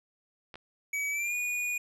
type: clicks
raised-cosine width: 0.3 ms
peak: -28 dBFS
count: 2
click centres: 0.542 / 0.556 s
type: tone with pitch glide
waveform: square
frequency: 2276 to 2453 Hz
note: C#7 to D#7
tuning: +45 to -25 cents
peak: -30 dBFS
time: 0.93-1.78 s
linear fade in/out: 5 ms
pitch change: +130 cents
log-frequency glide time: 1.1-1.35 s
effects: low-pass 12000 Hz 12 dB/octave